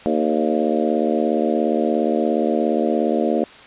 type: harmonic tone with a mistuned harmonic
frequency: 77.1 Hz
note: D#2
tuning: 15 cents flat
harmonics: 3 / 4 / 5 / 6 / 7 / 8 / 9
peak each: -22 / -23 / -24 / -25 / -25 / -26 / -27 dBFS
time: 0.06-3.44 s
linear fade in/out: 0 ms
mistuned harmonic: 8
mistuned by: -27 cents
effects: white hiss -42 dBFS RMS until 3.66 s + resampled to 8000 Hz